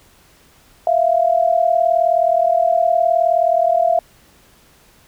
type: tone pair together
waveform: sine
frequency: 660 / 699.2 Hz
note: E5 / F5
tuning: +2 / +2 cents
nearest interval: minor second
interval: 100 cents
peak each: -15 dBFS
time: 0.87-3.99 s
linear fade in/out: 2 ms
effects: pink hiss -51 dBFS RMS until 5.07 s